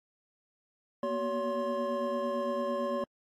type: tone cluster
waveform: triangle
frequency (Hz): 235 / 243.9 / 379.4 / 566 / 1057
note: A#3 / B3 / F#4 / C#5 / C6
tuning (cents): +14 / -21 / +43 / +36 / +17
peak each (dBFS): -36 / -39 / -37 / -30 / -35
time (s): 1.03-3.04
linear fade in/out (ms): 2
effects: AAC 48 kbps